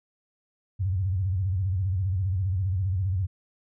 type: tone with vibrato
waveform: sine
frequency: 93.9 Hz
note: F#2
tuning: 26 cents sharp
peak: -23 dBFS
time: 0.79-3.27 s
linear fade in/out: 20 ms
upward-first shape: square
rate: 15 Hz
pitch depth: 110 cents each way
effects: none